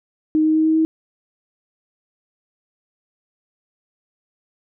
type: tone with pitch steps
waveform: sine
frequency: 311.1 / 313.1 / 315.1 / 317.1 / 319.1 Hz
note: D#4 / D#4 / D#4 / D#4 / D#4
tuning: 0 / +11 / +22 / +33 / +44 cents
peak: -13 dBFS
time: 0.35-0.85 s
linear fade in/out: 0 ms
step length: 100 ms
effects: none